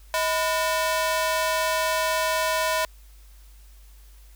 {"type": "ring-modulated tone", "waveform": "sawtooth", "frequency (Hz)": 816, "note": "G#5", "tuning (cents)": -31, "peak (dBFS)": -15, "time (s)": [0.14, 2.85], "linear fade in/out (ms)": 0, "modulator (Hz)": 182, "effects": ["added 50 Hz sine -46 dBFS peak until 4.35 s", "white hiss -58 dBFS RMS until 4.35 s"]}